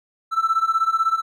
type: tone with tremolo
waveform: triangle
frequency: 1326 Hz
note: E6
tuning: 10 cents sharp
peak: -10 dBFS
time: 0.31-1.22 s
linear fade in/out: 50 ms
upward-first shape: sine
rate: 16 Hz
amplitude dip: 90%
effects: tanh soft clip ceiling -12 dBFS